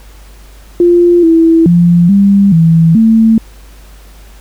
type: tone with pitch steps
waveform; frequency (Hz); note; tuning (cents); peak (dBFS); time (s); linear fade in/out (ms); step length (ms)
sine; 348.3 / 328.3 / 172.8 / 199 / 163.8 / 223.5; F4 / E4 / F3 / G3 / E3 / A3; -5 / -7 / -18 / +26 / -11 / +27; -3; 0.8-3.38; 2; 430
effects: added 50 Hz sine -33 dBFS peak until 4.4 s + pink hiss -42 dBFS RMS until 4.4 s